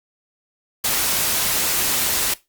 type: noise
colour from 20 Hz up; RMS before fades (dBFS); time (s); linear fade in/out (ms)
white; -20; 0.84-2.34; 5
effects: noise-tail reverb RT60 0.2 s tail -18 dB re dry + Opus 48 kbps